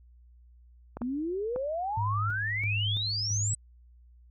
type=clicks; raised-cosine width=1 ms; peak=-23 dBFS; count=3; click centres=0.97 / 1.018 / 1.561 s
type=exponential sweep; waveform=sine; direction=up; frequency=233.1 to 8110 Hz; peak=-29 dBFS; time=1.01-3.55 s; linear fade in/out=5 ms
type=tone with tremolo; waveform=sine; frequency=103.83 Hz; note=G#2; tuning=in tune; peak=-28 dBFS; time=1.97-3.54 s; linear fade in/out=5 ms; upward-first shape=square; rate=1.5 Hz; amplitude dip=50%
effects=added 60 Hz sine -53 dBFS peak until 4.3 s